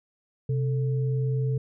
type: tone pair together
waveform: sine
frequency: 130.81 / 440 Hz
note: C3 / A4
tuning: 0 / 0 cents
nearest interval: octave + major sixth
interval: 2100 cents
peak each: -23 / -34 dBFS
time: 0.49-1.58 s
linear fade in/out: 5 ms
effects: none